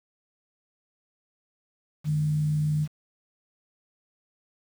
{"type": "tone with frequency modulation", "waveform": "sine", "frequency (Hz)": 151.2, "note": "D#3", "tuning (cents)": -49, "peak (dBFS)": -22, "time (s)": [2.04, 2.88], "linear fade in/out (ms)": 50, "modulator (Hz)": 60.2, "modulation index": 0.22, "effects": ["8-bit"]}